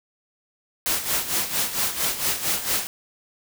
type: noise with tremolo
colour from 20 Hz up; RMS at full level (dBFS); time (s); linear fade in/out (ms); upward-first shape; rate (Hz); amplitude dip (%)
white; -22; 0.86-2.87; 0; sine; 4.4; 70
effects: none